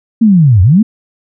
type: linear two-way sweep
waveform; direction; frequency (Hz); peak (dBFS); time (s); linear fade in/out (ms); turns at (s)
sine; down then up; 234.3 to 84.4 to 234.3; -3; 0.21-0.83; 10; 0.62
effects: none